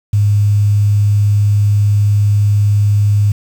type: tone with quantisation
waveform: sine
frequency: 103.1 Hz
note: G#2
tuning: 12 cents flat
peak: -8 dBFS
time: 0.13-3.32 s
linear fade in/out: 5 ms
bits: 6
effects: none